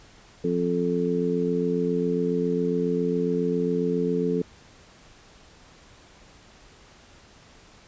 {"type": "harmonic tone", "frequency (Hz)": 87.31, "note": "F2", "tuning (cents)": 0, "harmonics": [2, 3, 4, 5], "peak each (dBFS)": [-27, -28, -32, -25], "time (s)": [0.44, 4.42], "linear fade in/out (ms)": 5, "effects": ["pink hiss -52 dBFS RMS until 7.87 s", "resampled to 16000 Hz"]}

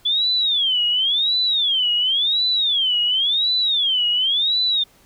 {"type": "tone with vibrato", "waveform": "sine", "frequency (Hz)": 3400, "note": "G#7", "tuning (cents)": 40, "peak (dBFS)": -16, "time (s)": [0.05, 4.84], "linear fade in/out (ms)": 10, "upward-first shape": "sine", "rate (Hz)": 0.93, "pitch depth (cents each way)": 280, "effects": ["pink hiss -54 dBFS RMS until 5.05 s"]}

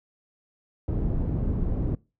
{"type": "low-pass noise", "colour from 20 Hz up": "pink", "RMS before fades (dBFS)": -26, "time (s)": [0.88, 1.95], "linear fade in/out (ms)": 2, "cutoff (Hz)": 280, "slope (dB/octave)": 12, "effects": ["noise-tail reverb RT60 0.3 s tail -24 dB re dry"]}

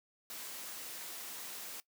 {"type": "noise", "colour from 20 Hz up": "white", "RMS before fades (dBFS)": -45, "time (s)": [0.3, 1.8], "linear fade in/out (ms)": 0, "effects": ["noise-tail reverb RT60 0.1 s tail -19 dB re dry", "high-pass 200 Hz 12 dB/octave"]}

